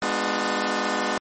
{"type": "chord", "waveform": "10% pulse", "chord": "G# diminished seventh", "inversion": "none", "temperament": "just", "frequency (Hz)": [207.7, 249.2, 299, 358.8], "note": ["G#3", "B3", "D4", "F4"], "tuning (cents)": [0, 16, 31, 47], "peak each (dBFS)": [-20, -20, -21, -22], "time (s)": [0.02, 1.18], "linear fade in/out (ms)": 2, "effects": ["MP3 32 kbps"]}